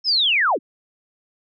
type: linear sweep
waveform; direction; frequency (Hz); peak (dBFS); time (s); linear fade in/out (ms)
sine; down; 5360 to 180.2; -15; 0.04-0.59; 50
effects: none